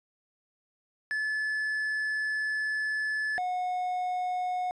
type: tone pair in turn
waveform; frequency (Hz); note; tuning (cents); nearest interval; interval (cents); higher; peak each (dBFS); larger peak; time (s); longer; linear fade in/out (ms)
triangle; 1728 / 728.2; A6 / F#5; -32 / -28; octave + minor third; 1496; first; -26; neither; 1.11-3.38 / 3.38-4.71; first; 0
effects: resampled to 24000 Hz